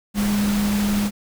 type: tone in noise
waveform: sine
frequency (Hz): 205.4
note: G#3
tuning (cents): -19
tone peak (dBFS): -18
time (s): 0.14-1.11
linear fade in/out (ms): 50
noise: pink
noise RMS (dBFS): -28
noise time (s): 0.14-1.11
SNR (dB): +7
effects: none

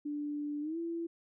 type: tone with pitch glide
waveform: sine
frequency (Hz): 293.7 to 335.4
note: D4 to E4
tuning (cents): 0 to +30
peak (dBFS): -34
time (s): 0.05-1.07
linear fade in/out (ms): 10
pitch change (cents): +230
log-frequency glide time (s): 0.61-0.78
effects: none

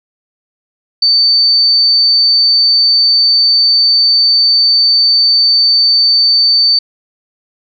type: tone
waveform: sine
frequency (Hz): 4560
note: C#8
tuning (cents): +48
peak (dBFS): -6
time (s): 1.02-6.79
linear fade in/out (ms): 5
effects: none

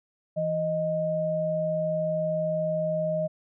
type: tone pair together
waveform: sine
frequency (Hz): 164.75 / 622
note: E3 / D#5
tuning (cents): -1 / -1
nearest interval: octave + major seventh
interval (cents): 2300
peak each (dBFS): -31 / -25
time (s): 0.36-3.28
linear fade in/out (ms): 20
effects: none

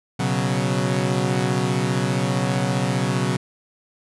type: chord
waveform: sawtooth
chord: B suspended second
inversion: none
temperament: equal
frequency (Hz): 123.47 / 138.59 / 185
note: B2 / C#3 / F#3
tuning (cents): 0 / 0 / 0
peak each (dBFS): -20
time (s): 0.19-3.37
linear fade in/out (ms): 10
effects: resampled to 24000 Hz

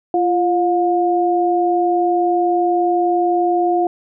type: tone pair together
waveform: sine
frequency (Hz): 345.6 / 714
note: F4 / F5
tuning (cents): -18 / +38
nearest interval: octave + minor second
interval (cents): 1256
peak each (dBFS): -16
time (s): 0.14-3.87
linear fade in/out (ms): 2
effects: none

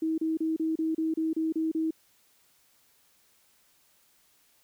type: tone bursts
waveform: sine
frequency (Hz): 320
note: D#4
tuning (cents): +49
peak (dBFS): -25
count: 10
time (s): 0.02-1.908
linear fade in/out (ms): 5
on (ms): 160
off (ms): 32
effects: white hiss -65 dBFS RMS until 4.63 s

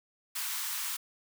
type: high-pass noise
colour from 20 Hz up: white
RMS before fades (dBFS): -35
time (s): 0.35-0.97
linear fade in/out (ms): 10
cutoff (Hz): 880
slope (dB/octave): 96
effects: none

